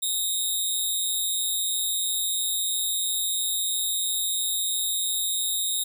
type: tone with amplitude modulation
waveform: 10% pulse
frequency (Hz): 3729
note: A#7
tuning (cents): 0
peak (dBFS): -14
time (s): 0.02-5.84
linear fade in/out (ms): 10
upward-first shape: sine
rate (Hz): 186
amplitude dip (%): 55
effects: none